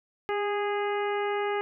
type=harmonic tone with a mistuned harmonic; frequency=412.6 Hz; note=G#4; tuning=11 cents flat; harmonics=1 / 2 / 3 / 4 / 5 / 6 / 7; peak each=-28 / -32 / -36 / -39 / -38 / -45 / -45 dBFS; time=0.29-1.61 s; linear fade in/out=0 ms; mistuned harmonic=1; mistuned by=-26 cents; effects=none